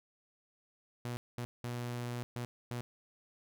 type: tone bursts at uneven times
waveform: sawtooth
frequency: 121 Hz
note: B2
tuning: 35 cents flat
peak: -33 dBFS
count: 5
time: 1.05-1.17 / 1.38-1.45 / 1.64-2.23 / 2.36-2.45 / 2.71-2.81 s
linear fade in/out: 0 ms
effects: none